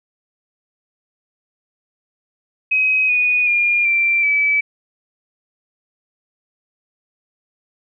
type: tone with pitch steps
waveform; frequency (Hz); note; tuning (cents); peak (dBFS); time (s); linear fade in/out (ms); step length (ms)
sine; 2533 / 2472 / 2413 / 2355 / 2299; D#7 / D#7 / D7 / D7 / D7; +30 / -12 / +46 / +4 / -37; -13; 2.71-4.61; 10; 380
effects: none